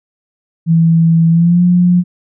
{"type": "tone with pitch glide", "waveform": "sine", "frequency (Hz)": [164.81, 177.66], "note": ["E3", "F3"], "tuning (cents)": [0, 30], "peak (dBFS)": -6, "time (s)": [0.66, 2.04], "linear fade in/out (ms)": 50, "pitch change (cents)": 130, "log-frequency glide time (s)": [1.3, 1.63], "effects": []}